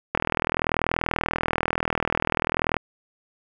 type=click train; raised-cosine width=0.5 ms; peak=-6 dBFS; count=107; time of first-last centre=0.15-2.767 s; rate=40.5 Hz; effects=8-bit